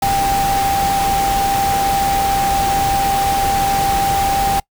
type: tone in noise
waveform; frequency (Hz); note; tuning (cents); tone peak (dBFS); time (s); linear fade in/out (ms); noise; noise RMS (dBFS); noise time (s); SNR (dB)
sine; 790; G5; +13; -14; 0.02-4.6; 5; pink; -22; 0.02-4.6; +5
effects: noise-tail reverb RT60 0.1 s tail -24 dB re dry